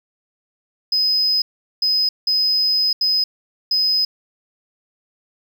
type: tone bursts at uneven times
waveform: sine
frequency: 5040 Hz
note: D#8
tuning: 21 cents sharp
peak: -13 dBFS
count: 5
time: 0.92-1.42 / 1.82-2.09 / 2.27-2.93 / 3.01-3.24 / 3.71-4.05 s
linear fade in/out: 5 ms
effects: tanh soft clip ceiling -12 dBFS + 8-bit